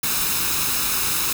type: noise with comb filter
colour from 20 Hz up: white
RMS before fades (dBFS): -22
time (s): 0.03-1.33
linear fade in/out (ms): 5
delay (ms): 0.77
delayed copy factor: +0.55
effects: none